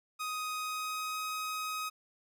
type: tone with pitch glide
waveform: sawtooth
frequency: 1251 to 1261.2 Hz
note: D#6 to D#6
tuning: +9 to +23 cents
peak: -31 dBFS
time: 0.19-1.9 s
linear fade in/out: 20 ms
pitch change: +14 cents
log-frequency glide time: 0.52-1.17 s
effects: none